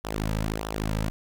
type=tone with flanger; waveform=sawtooth; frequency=53.3 Hz; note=G#1; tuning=46 cents sharp; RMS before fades=-29 dBFS; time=0.04-1.1 s; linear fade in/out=0 ms; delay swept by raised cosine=0.43 to 2.83 ms; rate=1.6 Hz; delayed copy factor=-0.75; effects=none